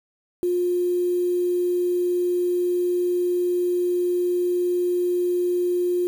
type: tone with quantisation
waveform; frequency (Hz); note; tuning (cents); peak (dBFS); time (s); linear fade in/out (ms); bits
sine; 355.8; F4; +32; -19; 0.43-6.07; 0; 7
effects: none